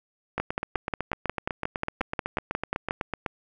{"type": "two click trains", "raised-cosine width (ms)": 0.5, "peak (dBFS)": [-13, -11], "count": [24, 15], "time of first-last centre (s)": [[0.38, 3.262], [0.4, 2.909]], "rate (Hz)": [7.98, 5.58], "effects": []}